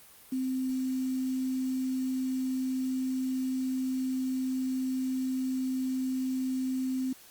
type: tone with quantisation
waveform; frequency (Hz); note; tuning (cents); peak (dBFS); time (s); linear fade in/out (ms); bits
sine; 259.7; C4; -13; -28; 0.32-7.13; 5; 8
effects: white hiss -54 dBFS RMS until 7.3 s + Opus 32 kbps